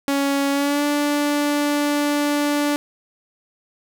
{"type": "tone with pitch glide", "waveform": "sawtooth", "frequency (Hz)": [278.9, 291.6], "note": ["C#4", "D4"], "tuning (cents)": [11, -12], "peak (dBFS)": -14, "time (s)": [0.08, 2.76], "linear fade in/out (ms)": 0, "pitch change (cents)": 77, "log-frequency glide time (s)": [0.51, 0.84], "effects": []}